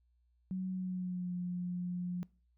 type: tone with pitch glide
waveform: sine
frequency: 186.5 to 178.18 Hz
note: F#3 to F3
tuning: +14 to +35 cents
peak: -34 dBFS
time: 0.51-2.23 s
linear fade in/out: 0 ms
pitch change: -79 cents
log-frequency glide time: 0.7-1.34 s
effects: noise-tail reverb RT60 0.4 s tail -24 dB re dry + added 60 Hz sine -69 dBFS peak until 2.57 s